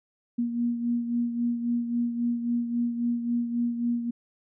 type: beating tone pair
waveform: sine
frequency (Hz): 237.1 / 240.8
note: A#3 / B3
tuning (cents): +30 / -44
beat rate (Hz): 3.7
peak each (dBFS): -25 / -33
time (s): 0.38-4.11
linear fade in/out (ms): 10
effects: none